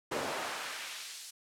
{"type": "noise with high-pass filter sweep", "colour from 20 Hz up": "brown", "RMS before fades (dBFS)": -39, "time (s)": [0.11, 1.31], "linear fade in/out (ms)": 10, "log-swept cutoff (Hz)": [410, 5900], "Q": 0.86, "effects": ["low-pass 12000 Hz 12 dB/octave"]}